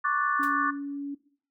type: chord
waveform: sine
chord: D major seventh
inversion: third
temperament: equal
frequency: 1108.7 / 1174.7 / 1480 / 1760 Hz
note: C#6 / D6 / F#6 / A6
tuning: 0 / 0 / 0 / 0 cents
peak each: -29 / -27 / -31 / -31 dBFS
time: 0.04-0.71 s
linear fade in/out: 10 ms
type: tone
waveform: sine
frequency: 282.6 Hz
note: C#4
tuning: 34 cents sharp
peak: -31 dBFS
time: 0.39-1.15 s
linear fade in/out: 10 ms
type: noise with exponential decay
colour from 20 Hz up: white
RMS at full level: -41 dBFS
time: 0.43-0.55 s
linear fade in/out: 1 ms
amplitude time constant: 26 ms
effects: noise-tail reverb RT60 0.5 s tail -17 dB re dry